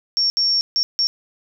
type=tone bursts at uneven times; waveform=sine; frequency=5490 Hz; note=F8; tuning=31 cents flat; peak=-15 dBFS; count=4; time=0.17-0.3 / 0.37-0.61 / 0.76-0.83 / 0.99-1.07 s; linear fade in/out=0 ms; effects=none